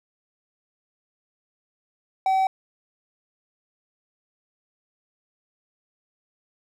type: tone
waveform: triangle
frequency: 764 Hz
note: G5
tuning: 45 cents flat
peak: -16 dBFS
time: 2.26-2.47 s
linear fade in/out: 2 ms
effects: none